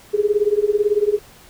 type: tone with tremolo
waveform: sine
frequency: 415.3 Hz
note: G#4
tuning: in tune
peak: -10 dBFS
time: 0.13-1.19 s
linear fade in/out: 20 ms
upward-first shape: triangle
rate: 18 Hz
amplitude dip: 100%
effects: pink hiss -46 dBFS RMS until 1.49 s